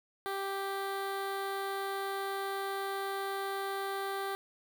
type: tone with notch filter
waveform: 15% pulse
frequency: 392 Hz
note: G4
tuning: in tune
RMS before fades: -36 dBFS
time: 0.26-4.35 s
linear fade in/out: 0 ms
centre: 6400 Hz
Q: 1.5
effects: none